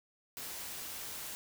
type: noise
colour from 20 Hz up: white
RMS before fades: -43 dBFS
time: 0.37-1.35 s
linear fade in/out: 0 ms
effects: none